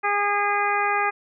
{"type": "harmonic tone", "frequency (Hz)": 408.5, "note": "G#4", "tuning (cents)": -29, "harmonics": [1, 2, 3, 4, 5, 6], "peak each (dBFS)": [-30, -24, -25, -28, -28, -30], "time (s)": [0.03, 1.11], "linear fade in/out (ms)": 20, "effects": []}